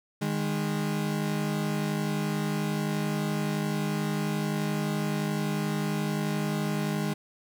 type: tone pair together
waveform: 35% pulse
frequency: 153.9 / 205.4 Hz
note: D#3 / G#3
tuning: -19 / -19 cents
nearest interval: perfect fourth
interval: 500 cents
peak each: -28 dBFS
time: 0.21-7.14 s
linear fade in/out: 10 ms
effects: none